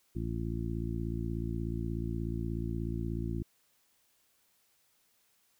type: harmonic tone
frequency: 56.6 Hz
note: A1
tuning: 50 cents sharp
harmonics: 1 / 2 / 3 / 4 / 5 / 6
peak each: -37 / -37 / -40 / -41 / -44 / -41 dBFS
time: 0.15-3.43 s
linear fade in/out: 10 ms
effects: white hiss -71 dBFS RMS until 5.59 s